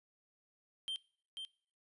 triangle tone with echo, 3153 Hz, G7, 9 cents sharp, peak -35 dBFS, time 0.88-0.96 s, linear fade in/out 0 ms, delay 490 ms, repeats 1, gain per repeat -5 dB, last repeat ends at 1.45 s, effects noise-tail reverb RT60 0.5 s tail -21 dB re dry + resampled to 24000 Hz

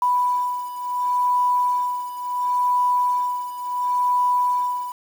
sine beating tone pair, 987.8 / 988.51 Hz, B5 / B5, 0 / +1 cents, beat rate 0.71 Hz, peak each -20 / -24 dBFS, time 0.02-4.92 s, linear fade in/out 2 ms, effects 7-bit

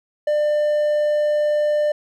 triangle tone, 597 Hz, D5, 28 cents sharp, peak -14 dBFS, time 0.27-1.92 s, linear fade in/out 5 ms, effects none

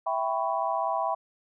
sine chord, C# half-diminished seventh, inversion first, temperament equal with one note detuned, 659.3 / 784 / 992.9 / 1108.7 Hz, E5 / G5 / B5 / C#6, 0 / 0 / +9 / 0 cents, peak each -30 / -30 / -30 / -34 dBFS, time 0.06-1.15 s, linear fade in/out 10 ms, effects none

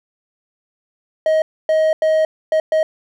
triangle tone bursts at uneven times, 630 Hz, D#5, 21 cents sharp, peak -10 dBFS, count 5, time 1.26-1.42 / 1.69-1.93 / 2.02-2.25 / 2.52-2.6 / 2.72-2.83 s, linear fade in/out 2 ms, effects none

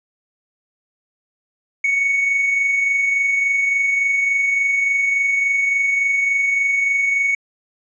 triangle tone with amplitude modulation, 2224 Hz, C#7, 5 cents sharp, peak -11 dBFS, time 1.84-7.35 s, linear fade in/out 5 ms, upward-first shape sine, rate 23.5 Hz, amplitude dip 40%, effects tanh soft clip ceiling -9 dBFS + resampled to 16000 Hz

